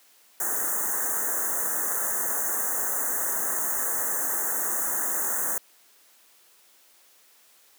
white band-stop noise, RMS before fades -27 dBFS, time 0.4-5.58 s, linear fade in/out 2 ms, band 1900 to 6200 Hz, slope 96 dB/octave, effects white hiss -58 dBFS RMS until 7.78 s + high-pass 300 Hz 12 dB/octave

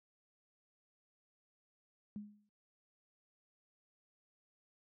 sine tone with exponential decay, 207.7 Hz, G#3, in tune, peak -39 dBFS, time 2.16-2.49 s, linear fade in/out 0 ms, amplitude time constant 71 ms, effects high-pass 60 Hz 12 dB/octave

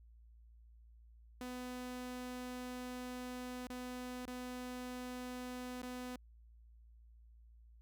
sawtooth tone with dropouts, 250 Hz, B3, 21 cents sharp, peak -39 dBFS, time 1.41-6.16 s, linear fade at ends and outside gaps 1 ms, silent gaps 3.669-3.7 / 4.254-4.278 / 5.819-5.831 s, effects added 57 Hz sine -58 dBFS peak until 7.81 s

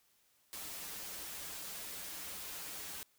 white noise with comb filter, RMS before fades -45 dBFS, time 0.53-3.03 s, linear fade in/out 0 ms, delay 8.1 ms, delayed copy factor -0.95, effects white hiss -72 dBFS RMS until 3.18 s

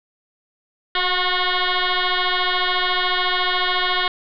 sine tone with frequency modulation, 1096 Hz, C#6, 20 cents flat, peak -17 dBFS, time 0.95-4.08 s, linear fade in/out 2 ms, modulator 363 Hz, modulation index 7.6, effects none

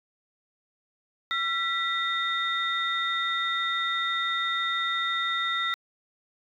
sine tone cluster, 1353 / 1962 / 3667 Hz, E6 / B6 / A#7, +45 / -12 / -29 cents, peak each -29 dBFS, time 1.31-5.74 s, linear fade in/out 0 ms, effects tanh soft clip ceiling -15 dBFS

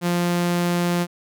sawtooth tone, 174.61 Hz, F3, in tune, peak -15 dBFS, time 0.01-1.07 s, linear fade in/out 50 ms, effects none

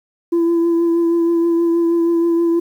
sine tone with vibrato, 337.3 Hz, E4, 40 cents sharp, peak -10 dBFS, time 0.32-2.6 s, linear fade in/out 10 ms, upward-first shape triangle, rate 6.3 Hz, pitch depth 23 cents each way, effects tanh soft clip ceiling -11 dBFS + 8-bit

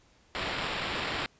violet noise with sample-and-hold, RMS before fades -33 dBFS, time 0.35-1.26 s, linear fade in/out 0 ms, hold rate 6300 Hz, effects pink hiss -63 dBFS RMS until 1.39 s + resampled to 16000 Hz

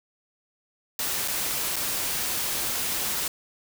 white noise with dropouts, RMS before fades -28 dBFS, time 0.99-3.28 s, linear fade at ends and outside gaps 2 ms, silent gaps 1.278-1.282 / 1.759-1.764 s, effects none

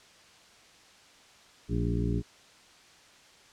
harmonic tone with a mistuned harmonic, 58.27 Hz, A#1, in tune, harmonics 1 / 2 / 3 / 4 / 5 / 6 / 7, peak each -31 / -31 / -33 / -37 / -35 / -41 / -38 dBFS, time 1.68-2.23 s, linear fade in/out 50 ms, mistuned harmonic 4, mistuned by -83 cents, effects white hiss -56 dBFS RMS until 3.52 s + low-pass 6000 Hz 12 dB/octave

